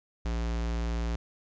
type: tone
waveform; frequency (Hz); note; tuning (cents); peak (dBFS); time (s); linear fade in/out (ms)
square; 57.6; A#1; -20; -29; 0.25-1.16; 5
effects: resampled to 16000 Hz + 11-bit